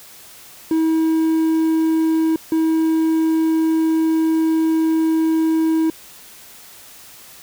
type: tone bursts at uneven times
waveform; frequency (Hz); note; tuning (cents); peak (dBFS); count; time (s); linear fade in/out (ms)
triangle; 321.2; E4; -45; -12; 2; 0.71-2.36 / 2.52-5.9; 2
effects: white hiss -42 dBFS RMS until 7.42 s